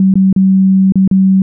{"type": "tone with dropouts", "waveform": "sine", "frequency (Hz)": 190.9, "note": "G3", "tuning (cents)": -46, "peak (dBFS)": -5, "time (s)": [0, 1.42], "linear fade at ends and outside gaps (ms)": 2, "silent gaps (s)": [[0.14, 0.155], [0.328, 0.362], [0.922, 0.956], [1.077, 1.112]], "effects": []}